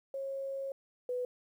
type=tone pair in turn; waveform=sine; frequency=544 / 496.8 Hz; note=C#5 / B4; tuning=-33 / +10 cents; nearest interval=major second; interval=157 cents; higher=first; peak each=-35 / -32 dBFS; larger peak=second; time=0.14-0.72 / 1.09-1.25 s; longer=first; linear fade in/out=2 ms; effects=11-bit